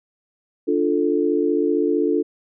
sine chord, D minor, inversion none, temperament equal, 293.7 / 349.2 / 440 Hz, D4 / F4 / A4, 0 / 0 / 0 cents, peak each -21 dBFS, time 0.67-2.23 s, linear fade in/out 20 ms, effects none

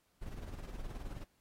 brown noise with tremolo, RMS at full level -41 dBFS, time 0.21-1.25 s, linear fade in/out 20 ms, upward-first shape sine, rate 19 Hz, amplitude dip 60%, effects pink hiss -75 dBFS RMS until 1.4 s + AAC 48 kbps

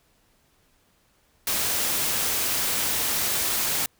white noise, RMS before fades -25 dBFS, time 1.47-3.86 s, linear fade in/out 2 ms, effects pink hiss -64 dBFS RMS until 3.99 s

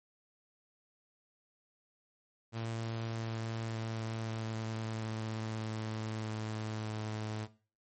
sawtooth tone with pitch steps, 113.6 / 112.82 / 112.04 / 111.26 / 110.49 / 109.73 / 108.97 / 108.22 Hz, A#2 / A2 / A2 / A2 / A2 / A2 / A2 / A2, -44 / +44 / +32 / +20 / +8 / -4 / -16 / -28 cents, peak -32 dBFS, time 2.52-7.48 s, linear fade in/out 50 ms, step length 620 ms, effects noise-tail reverb RT60 0.4 s tail -18 dB re dry + MP3 32 kbps

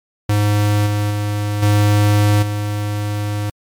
square tone with level steps, 103.83 Hz, G#2, in tune, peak -13 / -16 / -18 / -11 / -19 dBFS, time 0.29-3.5 s, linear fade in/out 5 ms, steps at 0.86 / 1.1 / 1.62 / 2.42 s, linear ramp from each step 10 ms, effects MP3 96 kbps

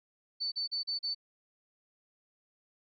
sine tone bursts, 4510 Hz, C#8, 29 cents sharp, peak -31 dBFS, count 5, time 0.4-1.148 s, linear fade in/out 20 ms, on 120 ms, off 37 ms, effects none

